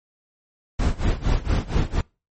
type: noise with tremolo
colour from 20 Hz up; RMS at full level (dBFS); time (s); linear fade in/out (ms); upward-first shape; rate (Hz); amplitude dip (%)
brown; -18; 0.79-2.01; 5; sine; 4.3; 90
effects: noise-tail reverb RT60 0.3 s tail -26 dB re dry + MP3 32 kbps